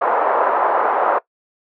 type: band-pass noise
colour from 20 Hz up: pink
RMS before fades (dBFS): -17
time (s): 0.01-1.19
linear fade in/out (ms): 10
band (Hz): 550 to 1200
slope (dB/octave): 24
effects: noise-tail reverb RT60 0.1 s tail -19 dB re dry